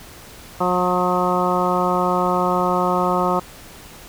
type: harmonic tone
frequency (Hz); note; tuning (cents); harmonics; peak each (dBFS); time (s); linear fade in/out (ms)
180; F#3; -47; 1 / 2 / 3 / 4 / 5 / 6 / 7; -24 / -24 / -24 / -24 / -24 / -24 / -24; 0.6-3.4; 10
effects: pink hiss -41 dBFS RMS until 4.08 s